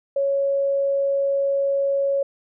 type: tone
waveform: sine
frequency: 554.4 Hz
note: C#5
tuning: in tune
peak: -18 dBFS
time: 0.16-2.23 s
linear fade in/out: 5 ms
effects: none